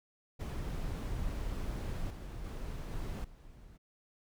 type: noise with level steps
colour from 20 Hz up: brown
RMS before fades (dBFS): -37 / -43 / -40 / -38 / -54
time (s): 0.39-3.78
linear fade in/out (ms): 20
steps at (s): 2.1 / 2.44 / 2.91 / 3.24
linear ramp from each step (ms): 5
effects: none